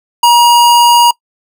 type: tone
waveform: square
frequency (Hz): 952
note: A#5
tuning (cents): +36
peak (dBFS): -4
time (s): 0.23-1.11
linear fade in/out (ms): 5
effects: noise-tail reverb RT60 0.1 s tail -23 dB re dry